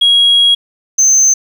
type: tone pair in turn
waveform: sine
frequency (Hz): 3300 / 6230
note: G#7 / G8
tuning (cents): -12 / -12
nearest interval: major seventh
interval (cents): 1100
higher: second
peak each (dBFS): -4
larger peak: neither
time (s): 0.01-0.55 / 0.98-1.34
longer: first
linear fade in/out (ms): 10
effects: tanh soft clip ceiling -3 dBFS + 7-bit